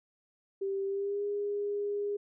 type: tone with pitch glide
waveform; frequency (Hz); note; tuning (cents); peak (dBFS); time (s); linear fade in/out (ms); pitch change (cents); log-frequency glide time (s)
sine; 391.4 to 408.7; G4 to G#4; -3 to -28; -30; 0.61-2.17; 10; +75; 0.86-1.24
effects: none